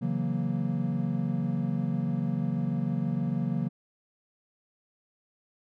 triangle chord, F# dominant seventh, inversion second, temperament equal, 138.59 / 164.81 / 185 / 233.1 Hz, C#3 / E3 / F#3 / A#3, 0 / 0 / 0 / 0 cents, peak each -30 dBFS, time 0.01-3.69 s, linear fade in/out 20 ms, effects none

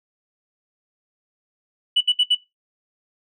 sine tone bursts, 2960 Hz, F#7, in tune, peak -12 dBFS, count 4, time 1.96-2.352 s, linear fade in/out 10 ms, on 50 ms, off 64 ms, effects noise-tail reverb RT60 0.2 s tail -18 dB re dry + tanh soft clip ceiling -10 dBFS

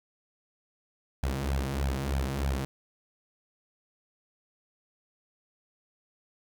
sawtooth tone with flanger, 67.8 Hz, C#2, 38 cents flat, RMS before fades -30 dBFS, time 1.23-2.65 s, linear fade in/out 0 ms, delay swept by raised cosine 1.2 to 6.6 ms, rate 3.2 Hz, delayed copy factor +0.85, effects none

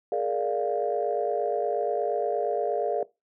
sine chord, Bb dominant seventh, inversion third, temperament equal with one note detuned, 417.7 / 466.2 / 587.3 / 698.5 Hz, Ab4 / Bb4 / D5 / F5, +10 / 0 / 0 / 0 cents, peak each -29 dBFS, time 0.12-3.03 s, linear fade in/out 2 ms, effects noise-tail reverb RT60 0.2 s tail -19 dB re dry + tanh soft clip ceiling -14 dBFS

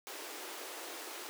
pink high-pass noise, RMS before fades -45 dBFS, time 0.07-1.29 s, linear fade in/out 0 ms, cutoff 310 Hz, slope 48 dB/octave, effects none

